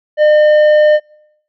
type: tone with tanh clipping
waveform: sine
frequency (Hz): 605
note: D#5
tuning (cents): -49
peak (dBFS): -7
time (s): 0.17-1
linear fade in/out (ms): 50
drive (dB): 8
effects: noise-tail reverb RT60 0.8 s tail -26 dB re dry